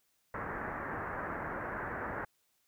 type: low-pass noise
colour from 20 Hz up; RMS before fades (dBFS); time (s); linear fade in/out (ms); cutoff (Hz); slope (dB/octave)
white; -39; 0.34-2.25; 5; 1800; 48
effects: white hiss -75 dBFS RMS until 2.67 s